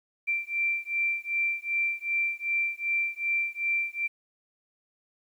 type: beating tone pair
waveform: sine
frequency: 2352 / 2354.6 Hz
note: D7 / D7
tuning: +2 / +4 cents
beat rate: 2.6 Hz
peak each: -29 dBFS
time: 0.27-4.08 s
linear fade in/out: 20 ms
effects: 10-bit